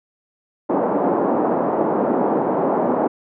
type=band-pass noise; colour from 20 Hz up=pink; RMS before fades=-19 dBFS; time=0.69-3.08 s; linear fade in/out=10 ms; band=230 to 920 Hz; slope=24 dB/octave; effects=none